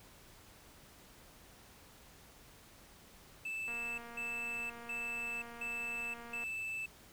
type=tone bursts; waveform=triangle; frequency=2637 Hz; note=E7; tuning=in tune; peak=-36 dBFS; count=5; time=3.45-6.86 s; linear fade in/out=5 ms; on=530 ms; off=190 ms
type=click train; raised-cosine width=0.5 ms; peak=-36 dBFS; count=649; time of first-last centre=3.68-6.437 s; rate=235 Hz
effects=pink hiss -59 dBFS RMS until 7.12 s